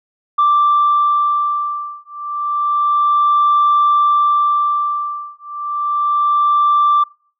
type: beating tone pair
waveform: sine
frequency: 1174.7 / 1175 Hz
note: D6 / D6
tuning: 0 / +1 cents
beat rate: 0.3 Hz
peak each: -14 dBFS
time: 0.38-7.04 s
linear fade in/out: 10 ms
effects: noise-tail reverb RT60 0.5 s tail -26 dB re dry + tanh soft clip ceiling -6 dBFS